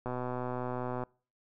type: click train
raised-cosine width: 1 ms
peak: -22 dBFS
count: 123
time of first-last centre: 0.06-1.036 s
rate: 125 Hz
effects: noise-tail reverb RT60 0.4 s tail -26 dB re dry